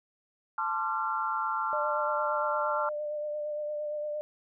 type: chord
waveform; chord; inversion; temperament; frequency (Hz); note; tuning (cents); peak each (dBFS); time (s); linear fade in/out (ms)
sine; D minor seventh; second; equal with one note detuned; 880 / 1046.5 / 1174.7 / 1370.5; A5 / C6 / D6 / F6; 0 / 0 / 0 / -33; -33 / -36 / -36 / -31; 0.58-2.89; 2
type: tone with vibrato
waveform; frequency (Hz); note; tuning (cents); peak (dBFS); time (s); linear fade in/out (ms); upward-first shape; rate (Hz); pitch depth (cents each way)
sine; 598; D5; +31; -31; 1.73-4.21; 0; sine; 8.7; 20
effects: none